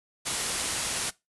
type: low-pass noise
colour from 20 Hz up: white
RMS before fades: -31 dBFS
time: 0.25-1.11 s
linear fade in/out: 20 ms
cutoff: 11000 Hz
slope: 96 dB/octave
effects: noise-tail reverb RT60 0.2 s tail -20 dB re dry